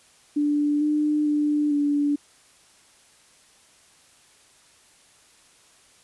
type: tone with pitch steps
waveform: sine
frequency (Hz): 293.4 / 300.1 / 296.5 / 289.6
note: D4 / D4 / D4 / D4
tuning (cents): -2 / +38 / +17 / -24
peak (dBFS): -19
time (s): 0.36-2.16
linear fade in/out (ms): 10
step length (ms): 450
effects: white hiss -56 dBFS RMS until 6.03 s + resampled to 24000 Hz